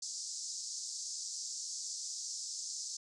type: band-pass noise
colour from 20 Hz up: white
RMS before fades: -42 dBFS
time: 0.02-2.97 s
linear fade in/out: 5 ms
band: 4700 to 7500 Hz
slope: 48 dB/octave
effects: resampled to 24000 Hz